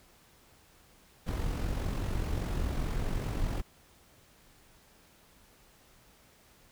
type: noise with amplitude modulation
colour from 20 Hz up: brown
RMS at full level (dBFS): -30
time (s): 1.26-3.62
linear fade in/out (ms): 20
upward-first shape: sine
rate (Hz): 45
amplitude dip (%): 45
effects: pink hiss -61 dBFS RMS until 6.71 s